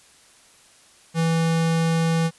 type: tone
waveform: square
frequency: 164.3 Hz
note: E3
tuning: 5 cents flat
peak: -19 dBFS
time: 1.14-2.31 s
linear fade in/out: 50 ms
effects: white hiss -53 dBFS RMS until 2.38 s + resampled to 24000 Hz